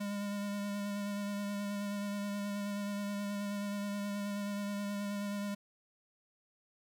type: tone with vibrato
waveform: square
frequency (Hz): 203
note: G#3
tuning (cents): -39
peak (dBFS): -36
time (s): 0-5.55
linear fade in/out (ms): 10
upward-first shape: sine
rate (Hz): 9.4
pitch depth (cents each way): 17
effects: 11-bit